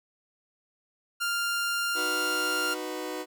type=tone; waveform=sawtooth; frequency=1396.9 Hz; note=F6; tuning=in tune; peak=-23 dBFS; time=1.2-2.75 s; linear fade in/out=20 ms
type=chord; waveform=sawtooth; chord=B major; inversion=first; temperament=just; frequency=308.7 / 370.4 / 493.9 Hz; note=D#4 / F#4 / B4; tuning=-14 / +2 / 0 cents; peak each=-33 dBFS; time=1.94-3.26 s; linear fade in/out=50 ms
effects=none